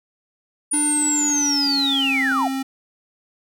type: linear sweep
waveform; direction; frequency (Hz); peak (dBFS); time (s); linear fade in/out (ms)
sine; down; 9660 to 659.3; -18; 0.71-2.48; 10
type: tone with pitch glide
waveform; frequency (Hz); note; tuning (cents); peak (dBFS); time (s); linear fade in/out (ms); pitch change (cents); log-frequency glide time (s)
square; 296.6 to 267.3; D4 to C4; +17 to +37; -23; 0.73-2.63; 10; -180; 1.11-2.2
type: clicks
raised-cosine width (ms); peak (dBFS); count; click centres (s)
0.5; -23; 2; 1.3 / 2.318
effects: none